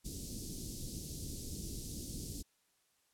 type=band-stop noise; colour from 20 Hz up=pink; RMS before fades=-43 dBFS; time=0.04-2.43 s; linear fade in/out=20 ms; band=360 to 4700 Hz; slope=24 dB/octave; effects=white hiss -75 dBFS RMS until 3.13 s + low-pass 12000 Hz 12 dB/octave